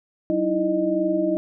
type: tone cluster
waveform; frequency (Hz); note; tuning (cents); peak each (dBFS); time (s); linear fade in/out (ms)
sine; 189.1 / 306.7 / 329 / 615; F#3 / D#4 / E4 / D#5; +38 / -25 / -3 / -20; -30 / -26 / -22 / -24; 0.3-1.37; 0
effects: none